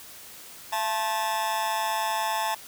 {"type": "tone with amplitude modulation", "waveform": "40% pulse", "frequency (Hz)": 875, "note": "A5", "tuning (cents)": -10, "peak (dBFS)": -20, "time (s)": [0.72, 2.55], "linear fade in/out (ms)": 10, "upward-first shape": "sine", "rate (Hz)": 200, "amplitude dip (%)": 95, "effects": ["white hiss -45 dBFS RMS until 2.67 s"]}